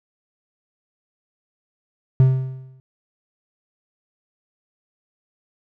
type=tone with exponential decay; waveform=triangle; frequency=130.81 Hz; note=C3; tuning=in tune; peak=-6 dBFS; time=2.2-2.8 s; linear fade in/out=0 ms; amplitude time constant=130 ms; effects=none